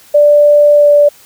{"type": "tone with pitch glide", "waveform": "sine", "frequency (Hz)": [587.3, 583.6], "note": ["D5", "D5"], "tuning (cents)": [0, -11], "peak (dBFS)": -3, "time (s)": [0.14, 1.09], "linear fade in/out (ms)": 10, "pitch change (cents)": -11, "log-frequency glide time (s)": [0.75, 0.88], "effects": ["white hiss -42 dBFS RMS until 1.25 s"]}